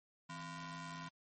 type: ring-modulated tone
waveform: sawtooth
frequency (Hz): 423.9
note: G#4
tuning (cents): +35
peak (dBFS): -38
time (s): 0.29-1.09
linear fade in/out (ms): 10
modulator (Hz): 588
effects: MP3 32 kbps